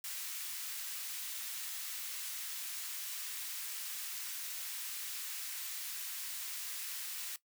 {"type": "high-pass noise", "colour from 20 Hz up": "white", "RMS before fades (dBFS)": -42, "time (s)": [0.04, 7.36], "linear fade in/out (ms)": 2, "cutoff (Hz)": 1600, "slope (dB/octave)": 12, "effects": ["noise-tail reverb RT60 0.1 s tail -17 dB re dry"]}